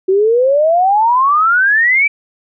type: exponential sweep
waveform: sine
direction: up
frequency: 370 to 2349 Hz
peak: -8 dBFS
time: 0.08-2.08 s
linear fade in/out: 10 ms
effects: none